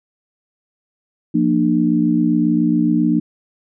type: chord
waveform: sine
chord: Bb major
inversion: second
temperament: equal with one note detuned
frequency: 174.61 / 233.1 / 300.4 Hz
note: F3 / Bb3 / D4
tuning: 0 / 0 / +39 cents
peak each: -19 / -17 / -16 dBFS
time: 1.34-3.2 s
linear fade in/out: 10 ms
effects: none